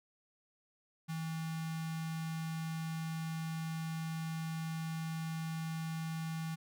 square tone with notch filter, 161.5 Hz, E3, 35 cents flat, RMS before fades -39 dBFS, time 1.08-6.56 s, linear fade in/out 20 ms, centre 490 Hz, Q 1.4, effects none

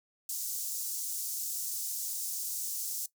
pink high-pass noise, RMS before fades -36 dBFS, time 0.29-3.06 s, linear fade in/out 2 ms, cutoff 6100 Hz, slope 24 dB/octave, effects noise-tail reverb RT60 0.1 s tail -18 dB re dry

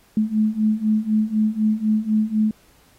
sine beating tone pair, 213.4 / 217.4 Hz, G#3 / A3, +47 / -21 cents, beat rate 4 Hz, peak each -21 / -19 dBFS, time 0.17-2.51 s, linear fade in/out 2 ms, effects pink hiss -56 dBFS RMS until 2.98 s + AAC 48 kbps

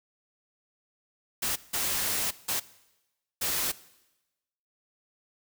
white noise bursts at uneven times, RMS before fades -29 dBFS, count 4, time 1.42-1.56 / 1.73-2.31 / 2.48-2.6 / 3.41-3.72 s, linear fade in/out 10 ms, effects noise-tail reverb RT60 1.0 s tail -19 dB re dry

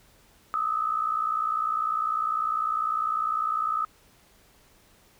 sine tone pair together, 1236 / 1296 Hz, D#6 / E6, -12 / -30 cents, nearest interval minor second, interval 82 cents, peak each -27 dBFS, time 0.54-3.85 s, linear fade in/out 0 ms, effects pink hiss -59 dBFS RMS until 5.19 s

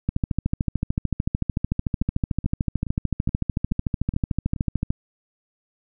two click trains, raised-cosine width 5 ms, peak -9 / -18 dBFS, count 66 / 7, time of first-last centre 0.09-4.905 / 2.02-4.562 s, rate 13.5 / 2.36 Hz, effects none

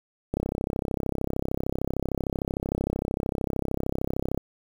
click train, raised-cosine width 2 ms, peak -13 dBFS, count 135, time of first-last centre 0.34-4.376 s, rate 33.2 Hz, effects 7-bit

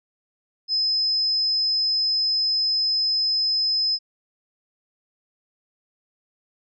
sine tone, 5100 Hz, D#8, 42 cents sharp, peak -19 dBFS, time 0.68-3.99 s, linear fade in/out 50 ms, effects none

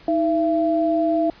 sine tone pair together, 316.6 / 673.6 Hz, D#4 / E5, +30 / +37 cents, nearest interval octave + minor second, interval 1307 cents, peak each -20 / -19 dBFS, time 0.08-1.3 s, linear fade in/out 2 ms, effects pink hiss -48 dBFS RMS until 1.4 s + resampled to 11025 Hz

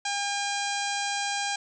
harmonic tone, 806 Hz, G5, 48 cents sharp, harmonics 1 / 2 / 3 / 4 / 5 / 6 / 7 / 8 / 9 / 10, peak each -31 / -34 / -36 / -37 / -38 / -39 / -39 / -40 / -41 / -41 dBFS, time 0.05-1.56 s, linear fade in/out 5 ms, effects none

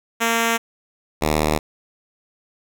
5% pulse tone pair in turn, 229.7 / 76.65 Hz, A#3 / D#2, -25 / -25 cents, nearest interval octave + perfect fifth, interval 1900 cents, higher first, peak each -6 dBFS, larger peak neither, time 0.2-0.58 / 1.21-1.59 s, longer neither, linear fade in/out 20 ms, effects none

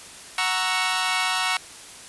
15% pulse chord, F# dominant seventh, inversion none, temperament equal, 740 / 932.3 / 1108.7 / 1318.5 Hz, F#5 / A#5 / C#6 / E6, 0 / 0 / 0 / 0 cents, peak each -21 dBFS, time 0.38-1.57 s, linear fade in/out 2 ms, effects white hiss -42 dBFS RMS until 2.08 s + resampled to 24000 Hz

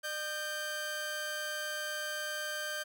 sawtooth tone pair together, 605.2 / 1568 Hz, D#5 / G6, -48 / 0 cents, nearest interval octave + major third, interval 1648 cents, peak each -37 / -33 dBFS, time 0.03-2.84 s, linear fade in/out 20 ms, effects none

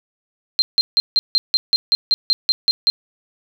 sine tone bursts, 4160 Hz, C8, 11 cents flat, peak -11 dBFS, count 13, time 0.59-2.9 s, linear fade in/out 0 ms, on 30 ms, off 160 ms, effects none

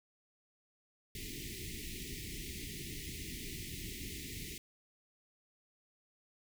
pink band-stop noise, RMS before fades -44 dBFS, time 1.15-4.58 s, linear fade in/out 2 ms, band 420 to 1900 Hz, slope 96 dB/octave, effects none

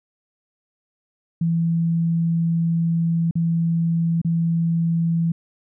sine tone with dropouts, 166.6 Hz, E3, 19 cents sharp, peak -17 dBFS, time 1.41-5.32 s, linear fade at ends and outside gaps 5 ms, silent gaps 3.311-3.354 / 4.216-4.247 s, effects none

